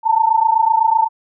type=tone pair together; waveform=sine; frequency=882 / 909.9 Hz; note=A5 / A#5; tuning=+4 / -42 cents; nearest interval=minor second; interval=54 cents; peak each=-14 dBFS; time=0.03-1.09 s; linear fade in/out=50 ms; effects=none